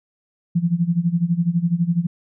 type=tone with tremolo; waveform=sine; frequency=171.2 Hz; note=F3; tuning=34 cents flat; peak=-13 dBFS; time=0.55-2.07 s; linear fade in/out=10 ms; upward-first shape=sine; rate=12 Hz; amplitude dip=85%; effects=none